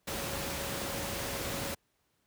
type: tone in noise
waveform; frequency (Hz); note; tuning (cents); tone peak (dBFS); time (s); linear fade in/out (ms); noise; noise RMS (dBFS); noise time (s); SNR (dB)
sine; 554.4; C#5; 0; -43; 0.07-1.75; 10; pink; -36; 0.07-1.75; -10
effects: pink hiss -75 dBFS RMS until 2.26 s + high-pass 60 Hz 12 dB/octave